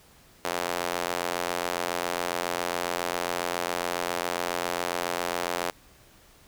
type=tone with high-pass filter; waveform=square; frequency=43.65 Hz; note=F1; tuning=in tune; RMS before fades=-30 dBFS; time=0.44-5.71 s; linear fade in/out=10 ms; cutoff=570 Hz; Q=0.98; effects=pink hiss -56 dBFS RMS until 6.47 s